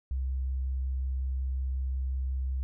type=tone with vibrato; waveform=sine; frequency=65.41 Hz; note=C2; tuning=in tune; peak=-28 dBFS; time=0.11-2.63 s; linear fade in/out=0 ms; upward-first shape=triangle; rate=5.5 Hz; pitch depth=9 cents each way; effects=none